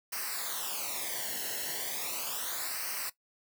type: noise with flanger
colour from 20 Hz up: white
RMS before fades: -36 dBFS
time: 0.12-3.1 s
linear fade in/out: 10 ms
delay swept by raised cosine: 0.28 to 0.84 ms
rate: 0.36 Hz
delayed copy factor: -0.8
effects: noise-tail reverb RT60 0.1 s tail -17 dB re dry